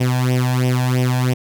sawtooth tone with flanger, 126.4 Hz, B2, 41 cents sharp, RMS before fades -17 dBFS, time 0-1.34 s, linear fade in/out 10 ms, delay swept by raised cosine 0.35 to 1.22 ms, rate 3 Hz, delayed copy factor +0.8, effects none

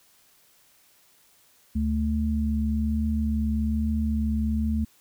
sine tone pair together, 73.42 / 219.1 Hz, D2 / A3, 0 / -7 cents, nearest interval octave + perfect fifth, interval 1893 cents, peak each -25 dBFS, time 1.75-4.85 s, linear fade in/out 10 ms, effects white hiss -60 dBFS RMS until 5 s

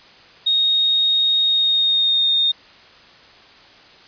sine tone with pitch glide, 3729 to 3678 Hz, A#7 to A#7, 0 to -24 cents, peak -14 dBFS, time 0.46-2.52 s, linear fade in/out 10 ms, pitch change -24 cents, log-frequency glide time 1.43-2.31 s, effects white hiss -46 dBFS RMS until 4.07 s + resampled to 11025 Hz

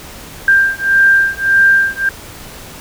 sine beating tone pair, 1586 / 1587.7 Hz, G6 / G6, +20 / +22 cents, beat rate 1.7 Hz, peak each -11 dBFS, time 0.48-2.09 s, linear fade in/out 2 ms, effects pink hiss -33 dBFS RMS until 2.8 s

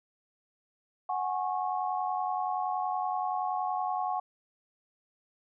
sine chord, F# suspended second, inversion none, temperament equal with one note detuned, 740 / 830.6 / 1095.4 Hz, F#5 / G#5 / C#6, 0 / 0 / -21 cents, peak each -31 / -34 / -35 dBFS, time 1.09-4.2 s, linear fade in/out 5 ms, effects none

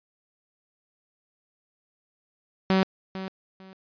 sawtooth tone with echo, 189.9 Hz, F#3, 45 cents sharp, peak -15 dBFS, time 2.7-2.83 s, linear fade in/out 0 ms, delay 450 ms, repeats 2, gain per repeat -13 dB, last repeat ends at 3.73 s, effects resampled to 11025 Hz

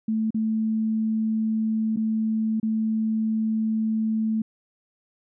sine tone with dropouts, 220 Hz, A3, in tune, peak -21 dBFS, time 0.08-4.42 s, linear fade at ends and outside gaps 5 ms, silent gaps 0.306-0.344 / 1.962-1.97 / 2.6-2.629 s, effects none

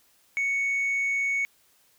sine tone with tanh clipping, 2221 Hz, C#7, 3 cents sharp, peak -24 dBFS, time 0.37-1.45 s, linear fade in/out 0 ms, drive 1 dB, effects white hiss -63 dBFS RMS until 1.98 s

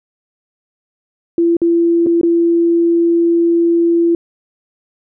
sine tone with dropouts, 338.4 Hz, E4, 45 cents sharp, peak -9 dBFS, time 1.38-4.15 s, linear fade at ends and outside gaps 2 ms, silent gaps 1.568-1.617 / 2.063-2.068 / 2.213-2.232 s, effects none

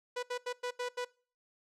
sawtooth tone bursts at uneven times, 492.9 Hz, B4, 3 cents flat, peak -30 dBFS, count 6, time 0.16-0.23 / 0.3-0.38 / 0.46-0.53 / 0.63-0.71 / 0.79-0.89 / 0.97-1.05 s, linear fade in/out 10 ms, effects noise-tail reverb RT60 0.4 s tail -22 dB re dry + low-pass 7000 Hz 12 dB/octave

